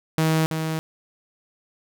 sawtooth tone with echo, 159.2 Hz, D#3, 40 cents sharp, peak -14 dBFS, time 0.18-0.46 s, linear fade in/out 0 ms, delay 330 ms, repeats 1, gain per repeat -6 dB, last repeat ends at 0.79 s, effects none

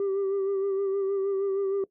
sine tone with vibrato, 392 Hz, G4, in tune, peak -22 dBFS, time 0-1.84 s, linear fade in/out 2 ms, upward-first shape sine, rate 6.4 Hz, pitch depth 34 cents each way, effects noise-tail reverb RT60 0.1 s tail -20 dB re dry + tanh soft clip ceiling -23 dBFS

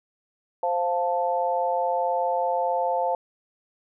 sine chord, F major, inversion second, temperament equal, 523.3 / 698.5 / 880 Hz, C5 / F5 / A5, 0 / 0 / 0 cents, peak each -26 dBFS, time 0.63-3.15 s, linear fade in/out 2 ms, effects none

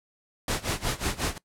pink noise with tremolo, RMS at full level -26 dBFS, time 0.48-1.38 s, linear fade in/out 2 ms, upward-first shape sine, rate 5.5 Hz, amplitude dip 90%, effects noise-tail reverb RT60 0.1 s tail -21 dB re dry + low-pass 11000 Hz 12 dB/octave

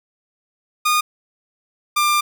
sawtooth tone pair in turn, 1224 / 1193.3 Hz, D#6 / D6, -29 / +27 cents, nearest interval unison, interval 44 cents, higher first, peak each -11 dBFS, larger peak neither, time 0.85-1.01 / 1.96-2.21 s, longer second, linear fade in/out 10 ms, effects none

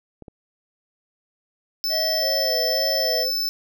clicks, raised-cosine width 2 ms, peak -26 dBFS, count 2, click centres 0.223 / 0.282 s
square tone, 5274 Hz, E8, in tune, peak -22 dBFS, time 1.84-3.49 s, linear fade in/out 0 ms
harmonic tone, 643 Hz, E5, 43 cents flat, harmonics 1 / 3 / 5 / 7 / 9, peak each -24 / -34 / -38 / -41 / -43 dBFS, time 1.89-3.26 s, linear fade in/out 50 ms
sine tone with vibrato, 523.3 Hz, C5, in tune, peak -27 dBFS, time 2.2-3.32 s, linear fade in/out 50 ms, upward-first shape sine, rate 1.8 Hz, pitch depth 93 cents each way
effects none

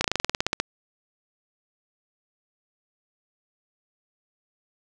slowing click train, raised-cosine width 0.2 ms, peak -5 dBFS, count 13, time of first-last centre 0.01-0.6 s, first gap 33 ms, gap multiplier 1.07, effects none

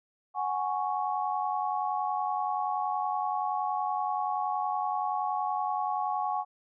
sine chord, F# suspended second, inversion none, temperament equal, 740 / 830.6 / 1108.7 Hz, F#5 / G#5 / C#6, 0 / 0 / 0 cents, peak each -32 / -31 / -33 dBFS, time 0.34-6.45 s, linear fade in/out 50 ms, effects none

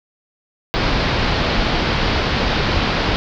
pink low-pass noise, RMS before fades -18 dBFS, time 0.74-3.16 s, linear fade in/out 0 ms, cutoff 4900 Hz, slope 48 dB/octave, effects none

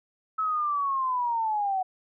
sine linear sweep, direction down, 1300 to 740 Hz, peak -24 dBFS, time 0.38-1.83 s, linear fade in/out 10 ms, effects none

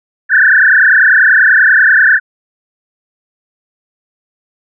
sine tone with frequency modulation, 1640 Hz, G#6, 22 cents flat, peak -4 dBFS, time 0.29-2.2 s, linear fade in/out 50 ms, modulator 30.2 Hz, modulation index 5.3, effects none

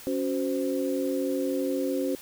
sine tone cluster, 277.8 / 370.2 / 518 Hz, C#4 / F#4 / C5, +4 / +1 / -17 cents, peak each -28 / -31 / -30 dBFS, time 0.07-2.15 s, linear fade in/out 0 ms, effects white hiss -46 dBFS RMS until 2.21 s

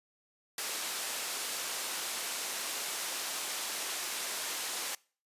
white band-pass noise, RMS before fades -37 dBFS, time 0.58-4.95 s, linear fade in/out 2 ms, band 350 to 9800 Hz, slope 12 dB/octave, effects noise-tail reverb RT60 0.4 s tail -24 dB re dry + resampled to 32000 Hz

